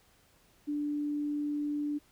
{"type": "tone", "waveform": "sine", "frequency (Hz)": 293.7, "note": "D4", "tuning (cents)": 0, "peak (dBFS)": -30, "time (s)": [0.67, 1.99], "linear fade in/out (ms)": 20, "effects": ["pink hiss -65 dBFS RMS until 2.11 s"]}